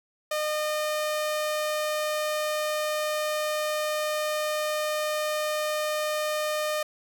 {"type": "tone", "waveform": "sawtooth", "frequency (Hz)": 609, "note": "D#5", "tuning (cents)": -37, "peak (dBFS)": -22, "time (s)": [0.31, 6.83], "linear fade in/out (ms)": 5, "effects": []}